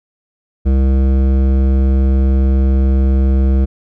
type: tone with hard clipping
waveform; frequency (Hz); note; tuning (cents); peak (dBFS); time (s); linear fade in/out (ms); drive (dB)
triangle; 66.4; C2; +26; -11; 0.65-3.66; 20; 17
effects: none